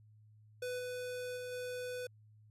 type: tone with level steps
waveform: square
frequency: 497.9 Hz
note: B4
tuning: 14 cents sharp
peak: -38 / -40 / -42 / -40 dBFS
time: 0.62-2.07 s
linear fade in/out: 5 ms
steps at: 0.78 / 1.36 / 1.51 s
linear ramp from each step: 20 ms
effects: added 107 Hz sine -59 dBFS peak until 2.5 s + resampled to 32000 Hz